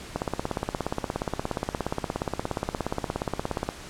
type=click train; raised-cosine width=1 ms; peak=-12 dBFS; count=61; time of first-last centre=0.16-3.689 s; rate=17 Hz; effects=pink hiss -42 dBFS RMS until 3.89 s + low-pass 9000 Hz 12 dB/octave